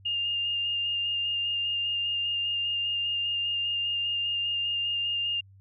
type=tone with vibrato; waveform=sine; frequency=2817 Hz; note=F7; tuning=14 cents sharp; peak=-26 dBFS; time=0.05-5.41 s; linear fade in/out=10 ms; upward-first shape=square; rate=5 Hz; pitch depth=10 cents each way; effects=added 97 Hz sine -51 dBFS peak until 5.6 s